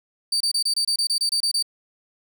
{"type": "tone bursts", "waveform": "35% pulse", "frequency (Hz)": 4618, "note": "D8", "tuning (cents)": -30, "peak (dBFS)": -18, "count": 12, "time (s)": [0.32, 1.626], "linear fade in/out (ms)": 5, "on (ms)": 85, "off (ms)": 26, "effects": []}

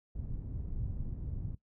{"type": "low-pass noise", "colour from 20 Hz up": "pink", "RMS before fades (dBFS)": -38, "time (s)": [0.15, 1.55], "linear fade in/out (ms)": 5, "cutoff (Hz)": 140, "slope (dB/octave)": 12, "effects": ["noise-tail reverb RT60 0.1 s tail -17 dB re dry"]}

